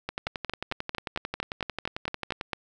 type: two click trains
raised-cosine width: 0.3 ms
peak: -15 / -13 dBFS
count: 27 / 11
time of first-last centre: 0.09-2.411 / 0.27-2.532 s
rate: 11.2 / 4.42 Hz
effects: none